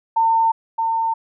sine tone with echo, 905 Hz, A5, 48 cents sharp, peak -13 dBFS, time 0.16-0.52 s, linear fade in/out 10 ms, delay 620 ms, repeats 1, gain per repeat -4 dB, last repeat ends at 1.14 s, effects none

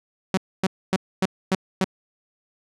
sawtooth tone bursts, 189 Hz, F#3, 37 cents sharp, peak -14 dBFS, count 6, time 0.34-1.844 s, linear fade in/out 2 ms, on 34 ms, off 260 ms, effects low-pass 8000 Hz 12 dB/octave

